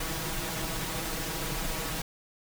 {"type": "noise with comb filter", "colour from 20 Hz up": "pink", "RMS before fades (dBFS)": -33, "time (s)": [0, 2.02], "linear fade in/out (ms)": 5, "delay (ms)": 6.2, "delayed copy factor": 0.9, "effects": []}